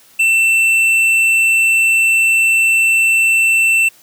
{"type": "tone with tanh clipping", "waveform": "triangle", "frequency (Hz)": 2680, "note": "E7", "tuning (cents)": 28, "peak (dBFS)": -11, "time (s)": [0.19, 3.89], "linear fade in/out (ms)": 10, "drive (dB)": 13, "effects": ["white hiss -47 dBFS RMS until 4.02 s", "high-pass 100 Hz 12 dB/octave"]}